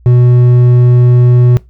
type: tone with hard clipping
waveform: sine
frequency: 122.9 Hz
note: B2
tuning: 8 cents flat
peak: -5 dBFS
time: 0.06-1.57 s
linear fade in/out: 0 ms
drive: 6 dB
effects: noise-tail reverb RT60 0.2 s tail -20 dB re dry + added 60 Hz sine -38 dBFS peak until 1.69 s